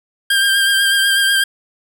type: tone with vibrato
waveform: 25% pulse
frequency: 1594 Hz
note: G6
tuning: 28 cents sharp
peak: -8 dBFS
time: 0.3-1.44 s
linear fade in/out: 5 ms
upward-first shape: sine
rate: 8.1 Hz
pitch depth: 25 cents each way
effects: none